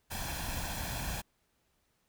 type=noise with comb filter; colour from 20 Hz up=pink; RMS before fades=-37 dBFS; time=0.1-1.22 s; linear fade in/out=20 ms; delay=1.2 ms; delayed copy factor=+0.65; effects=pink hiss -75 dBFS RMS until 2.08 s